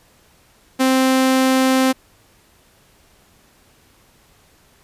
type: tone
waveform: sawtooth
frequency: 261.6 Hz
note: C4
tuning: in tune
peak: -9 dBFS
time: 0.79-1.93 s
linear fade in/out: 20 ms
effects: pink hiss -54 dBFS RMS until 4.83 s + resampled to 32000 Hz